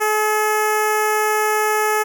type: tone with notch filter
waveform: 10% pulse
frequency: 427.5 Hz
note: A4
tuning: 50 cents flat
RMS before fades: -18 dBFS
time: 0-2.04 s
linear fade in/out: 20 ms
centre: 3800 Hz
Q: 0.65
effects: none